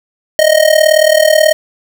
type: tone with amplitude modulation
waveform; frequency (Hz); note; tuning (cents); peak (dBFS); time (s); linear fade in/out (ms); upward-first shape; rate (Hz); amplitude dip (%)
square; 622.3; D#5; 0; -3; 0.39-1.53; 0; sine; 38.4; 85
effects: none